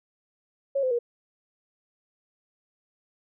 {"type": "tone with pitch steps", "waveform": "sine", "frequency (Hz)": [551, 514, 476.4], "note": ["C#5", "C5", "A#4"], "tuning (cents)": [-11, -31, 38], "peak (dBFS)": -22, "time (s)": [0.75, 0.99], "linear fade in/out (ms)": 10, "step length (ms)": 80, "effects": []}